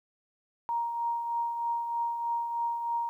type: tone with tremolo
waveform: sine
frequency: 937 Hz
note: A#5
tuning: 9 cents sharp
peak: -26 dBFS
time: 0.69-3.09 s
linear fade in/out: 0 ms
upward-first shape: triangle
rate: 3.2 Hz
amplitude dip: 50%
effects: 11-bit